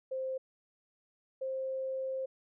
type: tone pair in turn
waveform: sine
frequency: 524 / 527.6 Hz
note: C5 / C5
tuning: +2 / +14 cents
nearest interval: unison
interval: 12 cents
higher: second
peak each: -33 / -33 dBFS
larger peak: neither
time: 0.11-0.38 / 1.41-2.26 s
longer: second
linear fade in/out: 10 ms
effects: none